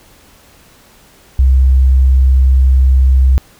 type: tone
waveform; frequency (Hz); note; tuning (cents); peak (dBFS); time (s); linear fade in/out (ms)
sine; 65.41; C2; 0; -5; 1.39-3.38; 0
effects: pink hiss -45 dBFS RMS until 3.59 s